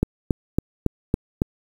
click train, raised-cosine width 3 ms, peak -5 dBFS, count 6, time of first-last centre 0.03-1.419 s, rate 3.6 Hz, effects 7-bit

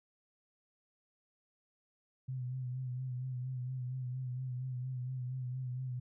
sine tone with vibrato, 127.3 Hz, C3, 47 cents flat, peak -36 dBFS, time 2.28-6 s, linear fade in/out 10 ms, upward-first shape sine, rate 4.3 Hz, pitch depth 46 cents each way, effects none

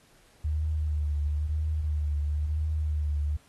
sine tone with vibrato, 75.5 Hz, D2, 48 cents sharp, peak -25 dBFS, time 0.44-3.37 s, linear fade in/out 10 ms, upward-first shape triangle, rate 1 Hz, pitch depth 54 cents each way, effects pink hiss -61 dBFS RMS until 3.48 s + AAC 32 kbps

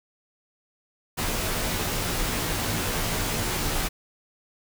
pink noise with comb filter, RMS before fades -27 dBFS, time 1.17-3.89 s, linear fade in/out 20 ms, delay 15 ms, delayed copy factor -0.65, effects none

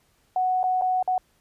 sine tone with dropouts, 740 Hz, F#5, in tune, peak -20 dBFS, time 0.36-1.18 s, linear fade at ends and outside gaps 2 ms, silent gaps 0.631-0.639 / 0.813-0.82 / 1.027-1.076 s, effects pink hiss -65 dBFS RMS until 1.4 s + resampled to 32000 Hz

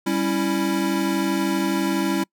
square chord, C# diminished, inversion second, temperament equal, 196 / 277.2 / 329.6 Hz, G3 / C#4 / E4, 0 / 0 / 0 cents, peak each -26 / -26 / -24 dBFS, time 0.06-2.24 s, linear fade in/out 10 ms, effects noise-tail reverb RT60 0.1 s tail -26 dB re dry

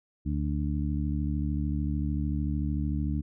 harmonic tone, 73.4 Hz, D2, in tune, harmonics 1 / 2 / 3 / 4, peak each -29 / -32 / -34 / -35 dBFS, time 0.25-3.22 s, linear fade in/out 20 ms, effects none

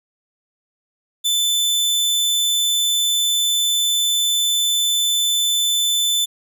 sawtooth tone, 3520 Hz, A7, in tune, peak -13 dBFS, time 1.24-6.26 s, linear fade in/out 20 ms, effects none

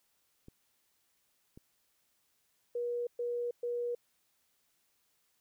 clicks, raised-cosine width 3 ms, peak -38 dBFS, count 2, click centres 0.484 / 1.575 s
sine tone bursts, 480.6 Hz, B4, 47 cents flat, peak -32 dBFS, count 3, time 2.75-3.95 s, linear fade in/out 5 ms, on 320 ms, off 120 ms
effects white hiss -75 dBFS RMS until 5.4 s

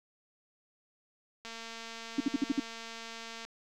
click train, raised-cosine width 0.2 ms, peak -27 dBFS, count 457, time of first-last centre 1.45-3.45 s, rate 228 Hz
sine tone bursts, 277.1 Hz, C#4, 1 cent flat, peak -24 dBFS, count 6, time 2.18-2.599 s, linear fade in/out 5 ms, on 24 ms, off 55 ms
effects none

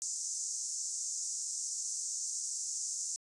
pink band-pass noise, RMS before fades -38 dBFS, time 0.02-3.16 s, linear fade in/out 0 ms, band 6000 to 7900 Hz, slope 48 dB/octave, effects resampled to 24000 Hz

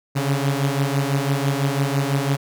sawtooth beating tone pair, 136.9 / 142.9 Hz, C#3 / D3, -21 / -47 cents, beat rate 6 Hz, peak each -17 / -19 dBFS, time 0.15-2.37 s, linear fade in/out 20 ms, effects none

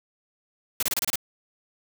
white noise bursts, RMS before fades -25 dBFS, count 7, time 0.8-1.157 s, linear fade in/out 2 ms, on 27 ms, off 28 ms, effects none

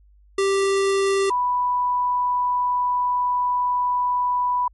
square / sine tone pair in turn, 392 / 987.8 Hz, G4 / B5, 0 / 0 cents, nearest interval octave + major third, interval 1600 cents, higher second, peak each -18 dBFS, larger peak neither, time 0.38-1.3 / 1.3-4.68 s, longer second, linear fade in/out 5 ms, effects added 50 Hz sine -50 dBFS peak until 4.73 s + MP3 48 kbps

